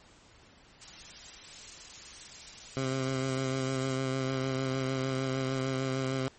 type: noise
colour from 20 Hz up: blue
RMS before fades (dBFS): -42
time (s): 0.81-3.96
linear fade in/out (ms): 10
type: tone with vibrato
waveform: 15% pulse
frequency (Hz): 132.2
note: C3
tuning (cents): +18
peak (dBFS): -23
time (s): 2.77-6.28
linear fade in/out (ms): 0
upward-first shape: sine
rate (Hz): 6.6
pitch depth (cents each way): 23
effects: pink hiss -58 dBFS RMS until 6.38 s + MP3 32 kbps